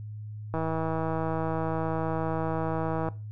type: click train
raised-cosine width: 1 ms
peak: -17 dBFS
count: 411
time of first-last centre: 0.54-3.087 s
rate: 161 Hz
effects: noise-tail reverb RT60 0.3 s tail -18 dB re dry + added 106 Hz sine -36 dBFS peak until 3.31 s